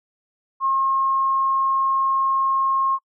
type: tone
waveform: sine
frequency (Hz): 1075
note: C6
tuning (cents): +47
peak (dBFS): -17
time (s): 0.6-2.99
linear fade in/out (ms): 50
effects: noise-tail reverb RT60 0.1 s tail -26 dB re dry

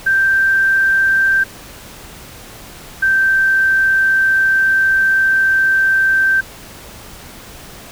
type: tone pair in turn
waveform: sine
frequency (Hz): 1569 / 1561.3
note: G6 / G6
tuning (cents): +1 / -7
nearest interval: unison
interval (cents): 8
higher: first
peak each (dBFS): -10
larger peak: neither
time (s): 0.06-1.44 / 3.02-6.41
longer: second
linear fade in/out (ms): 10
effects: pink hiss -36 dBFS RMS until 7.91 s

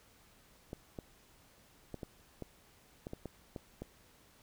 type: clicks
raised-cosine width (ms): 2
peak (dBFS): -28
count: 10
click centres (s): 0.731 / 0.988 / 1.943 / 2.032 / 2.423 / 3.069 / 3.134 / 3.257 / 3.562 / 3.82
effects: pink hiss -64 dBFS RMS until 4.42 s

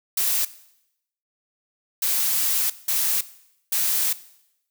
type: noise bursts at uneven times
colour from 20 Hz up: blue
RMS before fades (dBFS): -22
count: 4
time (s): 0.17-0.45 / 2.02-2.7 / 2.88-3.21 / 3.72-4.13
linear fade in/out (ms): 5
effects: noise-tail reverb RT60 0.8 s tail -17 dB re dry

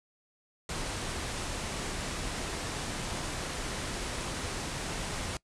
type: low-pass noise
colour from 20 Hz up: pink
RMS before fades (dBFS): -36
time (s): 0.69-5.37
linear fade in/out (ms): 2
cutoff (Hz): 10000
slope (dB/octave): 48
effects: noise-tail reverb RT60 0.1 s tail -22 dB re dry

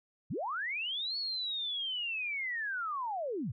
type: linear two-way sweep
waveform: sine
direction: up then down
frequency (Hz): 87.31 to 4435 to 87.31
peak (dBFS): -33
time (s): 0.3-3.52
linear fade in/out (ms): 10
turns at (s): 1.17
effects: none

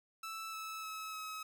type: tone with pitch steps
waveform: sawtooth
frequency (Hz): 1318.5 / 1305.6 / 1292.9 / 1280.2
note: E6 / E6 / E6 / D#6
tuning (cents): 0 / -17 / -34 / +49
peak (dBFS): -38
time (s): 0.23-1.43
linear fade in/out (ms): 5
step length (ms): 300
effects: none

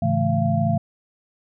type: tone cluster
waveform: sine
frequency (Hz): 107.1 / 139.3 / 164.2 / 216.3 / 684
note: A2 / C#3 / E3 / A3 / F5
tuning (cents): -46 / +9 / -6 / -29 / -36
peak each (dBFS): -24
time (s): 0.02-0.78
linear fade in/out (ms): 5
effects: none

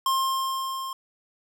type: tone with level ramp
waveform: square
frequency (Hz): 1062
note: C6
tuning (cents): +25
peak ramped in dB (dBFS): -21 to -32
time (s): 0.06-0.93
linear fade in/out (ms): 2
effects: none

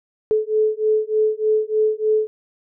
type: beating tone pair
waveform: sine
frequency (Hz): 430.3 / 433.6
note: A4 / A4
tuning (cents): -39 / -25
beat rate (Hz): 3.3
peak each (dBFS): -19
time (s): 0.31-2.27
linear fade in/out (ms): 0
effects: none

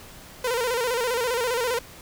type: tone with vibrato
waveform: sawtooth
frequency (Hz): 484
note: B4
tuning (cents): -35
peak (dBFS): -19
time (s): 0.44-1.79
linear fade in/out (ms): 5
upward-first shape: square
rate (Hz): 15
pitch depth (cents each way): 80
effects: pink hiss -45 dBFS RMS until 2.01 s

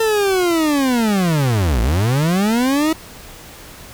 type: linear two-way sweep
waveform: 40% pulse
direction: down then up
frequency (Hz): 452.7 to 52.7 to 324.6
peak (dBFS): -13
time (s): 0-2.93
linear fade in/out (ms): 5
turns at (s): 1.81
effects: pink hiss -38 dBFS RMS until 3.93 s

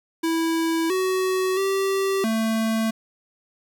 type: tone with pitch steps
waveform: square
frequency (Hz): 328 / 374.1 / 388.5 / 222.8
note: E4 / F#4 / G4 / A3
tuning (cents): -9 / +19 / -16 / +22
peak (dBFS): -21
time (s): 0.23-2.91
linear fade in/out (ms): 10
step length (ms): 670
effects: 9-bit

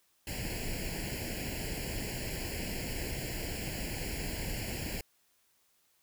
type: noise with comb filter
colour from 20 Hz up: pink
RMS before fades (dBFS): -37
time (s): 0.27-5.01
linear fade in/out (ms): 2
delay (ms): 0.41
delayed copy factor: +1
effects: white hiss -71 dBFS RMS until 6.02 s

